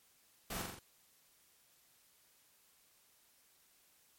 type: noise with echo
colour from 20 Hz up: pink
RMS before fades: -42 dBFS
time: 0.5-0.62 s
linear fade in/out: 5 ms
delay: 43 ms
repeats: 4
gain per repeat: -3 dB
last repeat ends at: 0.792 s
effects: white hiss -69 dBFS RMS until 4.18 s + MP3 64 kbps